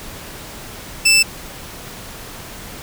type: tone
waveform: 20% pulse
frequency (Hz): 2648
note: E7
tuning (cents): +7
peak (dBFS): -5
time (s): 1.05-1.23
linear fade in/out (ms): 10
effects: pink hiss -34 dBFS RMS until 2.82 s